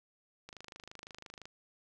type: click train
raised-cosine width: 0.2 ms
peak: -30 dBFS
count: 26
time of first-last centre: 0.49-1.455 s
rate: 25.9 Hz
effects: none